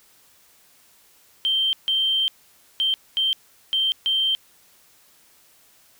triangle tone bursts at uneven times, 3136 Hz, G7, in tune, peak -15 dBFS, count 6, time 1.45-1.73 / 1.88-2.28 / 2.8-2.94 / 3.17-3.33 / 3.73-3.92 / 4.06-4.35 s, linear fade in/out 0 ms, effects tanh soft clip ceiling -16 dBFS + white hiss -56 dBFS RMS until 5.99 s

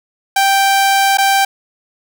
sawtooth tone with dropouts, 784 Hz, G5, in tune, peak -6 dBFS, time 0.36-1.45 s, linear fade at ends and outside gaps 5 ms, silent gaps 1.173-1.183 s, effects none

